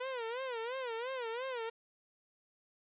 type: tone with vibrato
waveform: sawtooth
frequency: 488.6 Hz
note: B4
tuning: 19 cents flat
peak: -33 dBFS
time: 0-1.7 s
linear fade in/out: 10 ms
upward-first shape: sine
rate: 2.9 Hz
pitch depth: 150 cents each way
effects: resampled to 8000 Hz + 12-bit